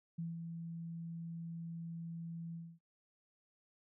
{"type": "tone with ADSR envelope", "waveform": "sine", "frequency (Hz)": 166.8, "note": "E3", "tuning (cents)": 21, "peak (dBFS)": -37, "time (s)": [0.18, 2.79], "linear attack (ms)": 10, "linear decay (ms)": 170, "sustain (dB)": -5, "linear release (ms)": 250, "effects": ["noise-tail reverb RT60 0.2 s tail -25 dB re dry"]}